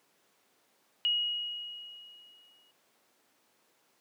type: tone with exponential decay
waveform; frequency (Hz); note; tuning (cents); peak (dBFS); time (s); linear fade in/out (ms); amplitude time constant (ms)
sine; 2894; F#7; -39; -24; 1.05-2.71; 0; 360
effects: pink hiss -69 dBFS RMS until 4 s + high-pass 300 Hz 12 dB/octave